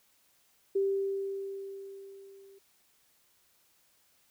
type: tone with level ramp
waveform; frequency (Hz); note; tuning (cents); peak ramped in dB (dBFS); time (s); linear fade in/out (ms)
sine; 392; G4; 0; -24 to -53; 0.75-2.59; 10
effects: white hiss -68 dBFS RMS until 4.3 s